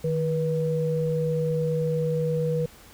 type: tone pair together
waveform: sine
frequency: 156 / 485.1 Hz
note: D#3 / B4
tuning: +5 / -31 cents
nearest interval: octave + minor sixth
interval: 1964 cents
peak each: -25 dBFS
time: 0.04-2.66 s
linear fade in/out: 5 ms
effects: pink hiss -50 dBFS RMS until 2.93 s